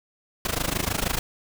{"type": "noise with amplitude modulation", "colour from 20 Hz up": "pink", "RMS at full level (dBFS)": -23, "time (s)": [0.45, 1.19], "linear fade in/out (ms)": 2, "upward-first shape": "sine", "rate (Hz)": 26.3, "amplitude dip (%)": 90, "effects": []}